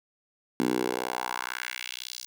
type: tone with high-pass filter sweep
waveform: 10% pulse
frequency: 62 Hz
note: B1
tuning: 7 cents sharp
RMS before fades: -32 dBFS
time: 0.6-2.26 s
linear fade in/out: 0 ms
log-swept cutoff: 250 to 5400 Hz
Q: 2.1
effects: none